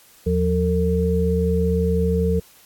sine tone cluster, 79.3 / 176.7 / 452.6 Hz, D#2 / F3 / A4, +33 / +21 / +49 cents, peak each -21 dBFS, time 0.26-2.4 s, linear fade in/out 10 ms, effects white hiss -51 dBFS RMS until 2.65 s + AAC 64 kbps

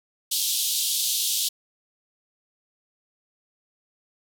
pink band-pass noise, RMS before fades -25 dBFS, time 0.31-1.49 s, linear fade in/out 10 ms, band 3200 to 16000 Hz, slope 48 dB/octave, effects none

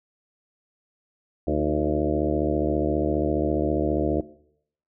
harmonic tone with a mistuned harmonic, 74.8 Hz, D2, 32 cents sharp, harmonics 1 / 2 / 3 / 4 / 5 / 6 / 7 / 8 / 9, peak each -29 / -32 / -31 / -27 / -29 / -31 / -31 / -31 / -33 dBFS, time 1.47-4.21 s, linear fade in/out 5 ms, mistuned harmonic 4, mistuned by +61 cents, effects noise-tail reverb RT60 0.7 s tail -19 dB re dry

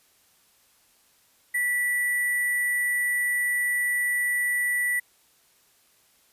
sine tone with sample-and-hold, 1960 Hz, B6, 14 cents flat, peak -22 dBFS, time 1.54-5 s, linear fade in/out 10 ms, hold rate 11025 Hz, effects white hiss -62 dBFS RMS until 6.32 s + resampled to 32000 Hz

